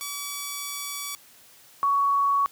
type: tone pair in turn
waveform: 5% pulse / sine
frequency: 1143 / 1120.1 Hz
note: D6 / C#6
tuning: -47 / +18 cents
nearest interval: unison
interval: 35 cents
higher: first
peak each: -19 dBFS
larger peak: neither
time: 0.01-1.15 / 1.83-2.46 s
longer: first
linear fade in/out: 0 ms
effects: white hiss -53 dBFS RMS until 2.51 s + high-pass 60 Hz 12 dB/octave